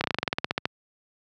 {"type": "slowing click train", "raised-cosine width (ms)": 0.3, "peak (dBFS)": -8, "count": 14, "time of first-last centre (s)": [0.01, 0.655], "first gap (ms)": 30, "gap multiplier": 1.08, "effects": ["high-pass 100 Hz 12 dB/octave"]}